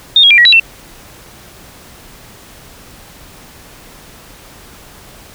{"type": "tone with pitch steps", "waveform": "sine", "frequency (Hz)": [3661, 3296, 2375, 1918, 3923, 2689], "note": ["A#7", "G#7", "D7", "A#6", "B7", "E7"], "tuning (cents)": [-32, -14, 19, 49, -12, 34], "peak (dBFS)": -3, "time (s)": [0.16, 0.598], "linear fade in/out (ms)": 2, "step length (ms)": 73, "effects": ["pink hiss -38 dBFS RMS until 5.34 s"]}